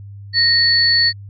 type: tone pair together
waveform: sine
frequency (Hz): 1864.7 / 4435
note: A#6 / C#8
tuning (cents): 0 / 0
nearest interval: octave + minor third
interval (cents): 1500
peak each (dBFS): -17 / -12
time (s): 0.33-1.13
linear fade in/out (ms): 50
effects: added 100 Hz sine -32 dBFS peak until 1.29 s